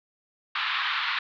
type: band-pass noise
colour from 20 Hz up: pink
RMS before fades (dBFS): -28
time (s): 0.55-1.19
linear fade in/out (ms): 5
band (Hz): 1000 to 4000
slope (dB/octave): 48
effects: none